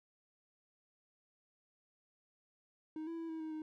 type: tone with pitch steps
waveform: triangle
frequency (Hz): 312.9 / 331.5 / 329.3 / 321.7 / 315.4 / 311.1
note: D#4 / E4 / E4 / E4 / D#4 / D#4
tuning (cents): +10 / +10 / -2 / -42 / +24 / 0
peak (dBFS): -38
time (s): 2.96-3.62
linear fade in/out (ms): 2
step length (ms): 110
effects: none